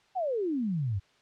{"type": "exponential sweep", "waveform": "sine", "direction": "down", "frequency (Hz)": [784, 90.1], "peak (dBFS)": -27, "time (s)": [0.15, 1], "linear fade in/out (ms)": 20, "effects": ["white hiss -64 dBFS RMS until 1.21 s", "low-pass 4000 Hz 12 dB/octave"]}